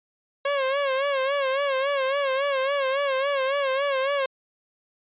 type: tone with vibrato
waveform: sawtooth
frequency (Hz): 547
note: C#5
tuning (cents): -23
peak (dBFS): -18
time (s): 0.45-4.26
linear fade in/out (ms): 5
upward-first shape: sine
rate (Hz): 3.6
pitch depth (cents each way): 79
effects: resampled to 8000 Hz